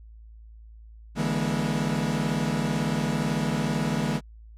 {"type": "chord", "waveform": "40% pulse", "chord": "E dominant seventh", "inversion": "third", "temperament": "equal with one note detuned", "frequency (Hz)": [146.83, 164.81, 207.7, 241], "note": ["D3", "E3", "G#3", "B3"], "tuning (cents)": [0, 0, 0, -42], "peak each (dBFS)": -29, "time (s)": [1.15, 4.21], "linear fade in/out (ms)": 50, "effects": ["added 55 Hz sine -44 dBFS peak until 4.57 s", "low-pass 10000 Hz 12 dB/octave"]}